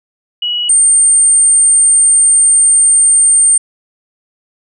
sine tone pair in turn, 2920 / 8750 Hz, F#7 / C#9, -24 / -24 cents, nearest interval octave + perfect fifth, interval 1900 cents, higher second, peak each -13 / -5 dBFS, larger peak second, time 0.42-0.69 / 0.69-3.58 s, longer second, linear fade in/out 5 ms, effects none

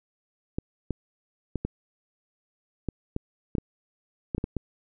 clicks, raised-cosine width 3 ms, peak -15 dBFS, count 12, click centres 0.585 / 0.907 / 1.557 / 1.65 / 2.887 / 3.164 / 3.552 / 3.583 / 4.348 / 4.381 / 4.441 / 4.567 s, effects none

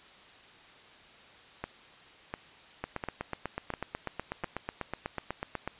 two click trains, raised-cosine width 0.5 ms, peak -19 / -18 dBFS, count 5 / 24, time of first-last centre 1.64-4.437 / 2.84-5.676 s, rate 1.43 / 8.11 Hz, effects white hiss -54 dBFS RMS until 5.79 s + resampled to 8000 Hz

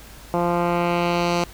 10% pulse tone with low-pass filter sweep, 173.4 Hz, F3, 12 cents flat, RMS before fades -21 dBFS, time 0.34-1.44 s, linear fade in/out 0 ms, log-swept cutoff 990 to 6100 Hz, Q 1.1, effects added 53 Hz sine -43 dBFS peak until 1.53 s + pink hiss -44 dBFS RMS until 1.53 s

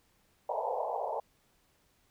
white band-pass noise, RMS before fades -34 dBFS, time 0.49-1.2 s, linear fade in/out 5 ms, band 450 to 960 Hz, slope 96 dB/octave, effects pink hiss -70 dBFS RMS until 2.1 s

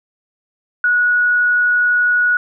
sine tone, 1461 Hz, F#6, 22 cents flat, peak -11 dBFS, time 0.84-2.37 s, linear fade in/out 2 ms, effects none

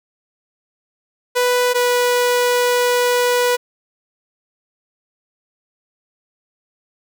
sawtooth tone pair in turn, 493.9 / 490.2 Hz, B4 / B4, 0 / -13 cents, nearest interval unison, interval 13 cents, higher first, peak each -10 dBFS, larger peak neither, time 1.35-1.74 / 1.74-3.57 s, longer second, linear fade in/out 20 ms, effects none

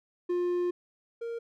triangle tone pair in turn, 353.9 / 465.1 Hz, F4 / A#4, +23 / -4 cents, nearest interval perfect fourth, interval 473 cents, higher second, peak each -24 / -31 dBFS, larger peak first, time 0.29-0.71 / 1.21-1.39 s, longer first, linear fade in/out 10 ms, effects none

